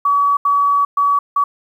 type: tone bursts at uneven times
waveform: sine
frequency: 1137 Hz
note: C#6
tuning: 44 cents sharp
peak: -11 dBFS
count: 4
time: 0.05-0.37 / 0.45-0.85 / 0.97-1.19 / 1.36-1.44 s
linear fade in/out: 5 ms
effects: 8-bit